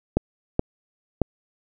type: clicks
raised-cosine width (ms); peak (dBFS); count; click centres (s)
2; -5; 3; 0.17 / 0.594 / 1.217
effects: none